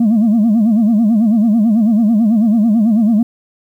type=tone with vibrato; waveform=sine; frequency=220 Hz; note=A3; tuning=in tune; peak=-6 dBFS; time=0-3.23 s; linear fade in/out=5 ms; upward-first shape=sine; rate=9.1 Hz; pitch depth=140 cents each way; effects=tanh soft clip ceiling -7 dBFS + 8-bit